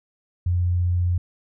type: tone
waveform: sine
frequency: 88.5 Hz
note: F2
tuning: 23 cents sharp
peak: -18 dBFS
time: 0.46-1.18 s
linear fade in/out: 5 ms
effects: none